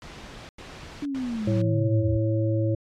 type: noise bursts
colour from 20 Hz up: pink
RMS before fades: -41 dBFS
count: 3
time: 0.02-1.616 s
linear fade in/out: 0 ms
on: 470 ms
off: 93 ms
type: linear sweep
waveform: sine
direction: down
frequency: 293.7 to 69.3 Hz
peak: -26 dBFS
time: 1.02-2.17 s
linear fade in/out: 5 ms
type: harmonic tone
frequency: 110 Hz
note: A2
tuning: in tune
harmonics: 1 / 3 / 5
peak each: -22 / -27 / -29 dBFS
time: 1.47-2.75 s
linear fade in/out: 5 ms
effects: low-pass 5000 Hz 12 dB/octave + MP3 96 kbps